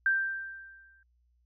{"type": "tone with exponential decay", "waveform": "sine", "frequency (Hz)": 1573, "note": "G6", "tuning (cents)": 6, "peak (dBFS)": -21, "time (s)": [0.06, 1.03], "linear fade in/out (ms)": 2, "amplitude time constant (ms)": 210, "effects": ["added 60 Hz sine -66 dBFS peak until 1.45 s"]}